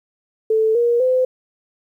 sine tone with pitch steps, 440 / 474.3 / 511.3 Hz, A4 / A#4 / C5, 0 / +30 / -40 cents, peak -13 dBFS, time 0.5-1.25 s, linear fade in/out 5 ms, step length 250 ms, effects 9-bit

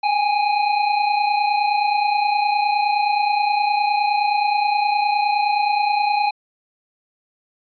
square tone pair together, 801 / 830.6 Hz, G5 / G#5, +37 / 0 cents, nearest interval minor second, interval 63 cents, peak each -24 / -18 dBFS, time 0.03-6.31 s, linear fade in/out 10 ms, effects resampled to 11025 Hz

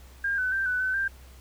sine tone with pitch steps, 1607 / 1508 / 1570 / 1493 / 1518 / 1583 Hz, G6 / F#6 / G6 / F#6 / F#6 / G6, +43 / +32 / +2 / +15 / +44 / +17 cents, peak -24 dBFS, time 0.24-1.08 s, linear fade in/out 5 ms, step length 140 ms, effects added 64 Hz sine -47 dBFS peak until 1.4 s + pink hiss -55 dBFS RMS until 1.4 s

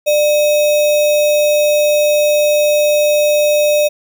sine tone with sample-and-hold, 596 Hz, D5, 25 cents sharp, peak -9 dBFS, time 0.06-3.89 s, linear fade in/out 20 ms, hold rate 3150 Hz, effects none

